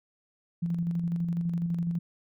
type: tone with tremolo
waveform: sine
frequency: 170.4 Hz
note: F3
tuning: 42 cents flat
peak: -25 dBFS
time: 0.62-1.99 s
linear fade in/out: 10 ms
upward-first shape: square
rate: 12 Hz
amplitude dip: 35%
effects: none

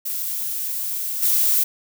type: noise with level steps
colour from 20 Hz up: violet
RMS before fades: -26 / -18 dBFS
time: 0.05-1.64 s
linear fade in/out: 10 ms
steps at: 1.22 s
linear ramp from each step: 10 ms
effects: none

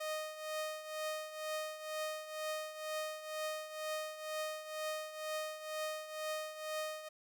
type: tone with tremolo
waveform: sawtooth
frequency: 620 Hz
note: D#5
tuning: 6 cents flat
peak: -32 dBFS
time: 0-7.09 s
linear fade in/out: 10 ms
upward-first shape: triangle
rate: 2.1 Hz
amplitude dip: 75%
effects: none

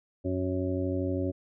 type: harmonic tone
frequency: 92.5 Hz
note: F#2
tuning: in tune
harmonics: 1 / 2 / 3 / 4 / 6 / 7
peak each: -32 / -41 / -31 / -34 / -35 / -45 dBFS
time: 0.24-1.32 s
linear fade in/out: 20 ms
effects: none

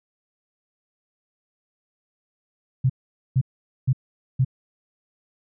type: tone bursts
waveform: sine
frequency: 130.3 Hz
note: C3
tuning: 7 cents flat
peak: -15 dBFS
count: 4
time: 2.84-4.448 s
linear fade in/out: 10 ms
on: 57 ms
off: 460 ms
effects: none

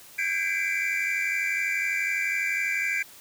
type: tone cluster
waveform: triangle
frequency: 1570 / 1634 / 2034 / 2262 / 2354 Hz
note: G6 / G#6 / C7 / C#7 / D7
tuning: +2 / -29 / -50 / +34 / +3 cents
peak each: -34 / -31 / -30 / -31 / -26 dBFS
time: 0.18-3.03 s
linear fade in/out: 10 ms
effects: white hiss -49 dBFS RMS until 3.2 s

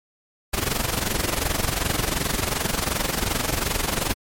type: noise with amplitude modulation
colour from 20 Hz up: pink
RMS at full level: -21 dBFS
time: 0.53-4.14 s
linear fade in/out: 10 ms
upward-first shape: sine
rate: 22.7 Hz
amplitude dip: 75%
effects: MP3 64 kbps

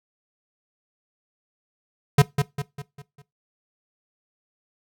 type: tone with echo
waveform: square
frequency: 142.6 Hz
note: C#3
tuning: 49 cents sharp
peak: -11 dBFS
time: 2.18-2.22 s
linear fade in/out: 5 ms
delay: 200 ms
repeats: 5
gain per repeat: -7 dB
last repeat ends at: 3.22 s
effects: noise-tail reverb RT60 0.2 s tail -19 dB re dry

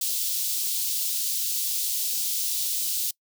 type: high-pass noise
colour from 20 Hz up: white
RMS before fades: -27 dBFS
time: 0.01-3.11 s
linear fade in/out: 5 ms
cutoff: 3500 Hz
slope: 24 dB/octave
effects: noise-tail reverb RT60 0.1 s tail -24 dB re dry

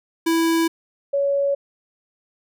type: tone pair in turn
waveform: square / sine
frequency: 329.6 / 560.6 Hz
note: E4 / C#5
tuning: 0 / +19 cents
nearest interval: major sixth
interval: 919 cents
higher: second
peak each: -17 dBFS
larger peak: neither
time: 0.26-0.68 / 1.13-1.55 s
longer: neither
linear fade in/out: 10 ms
effects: none

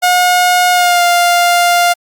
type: tone with pitch glide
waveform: sawtooth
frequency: 720 to 699.9 Hz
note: F#5 to F5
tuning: -47 to +4 cents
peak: -4 dBFS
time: 0.02-1.94 s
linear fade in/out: 20 ms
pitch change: -49 cents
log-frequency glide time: 0.72-1.03 s
effects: Opus 48 kbps

